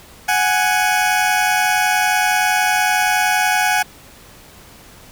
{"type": "tone pair together", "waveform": "20% pulse", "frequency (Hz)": [741, 831.7], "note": ["F#5", "G#5"], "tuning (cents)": [2, 2], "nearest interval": "major second", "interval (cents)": 200, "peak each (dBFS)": -12, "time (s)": [0.28, 3.83], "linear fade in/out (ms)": 10, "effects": ["pink hiss -43 dBFS RMS until 5.11 s"]}